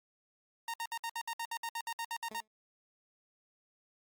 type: tone bursts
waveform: sawtooth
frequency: 924 Hz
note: A#5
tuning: 16 cents flat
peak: -32 dBFS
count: 15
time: 0.68-2.404 s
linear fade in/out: 2 ms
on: 58 ms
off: 61 ms
type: tone with exponential decay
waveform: 15% pulse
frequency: 216.8 Hz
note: A3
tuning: 25 cents flat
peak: -37 dBFS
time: 2.31-2.48 s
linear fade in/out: 5 ms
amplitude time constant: 35 ms
effects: Opus 48 kbps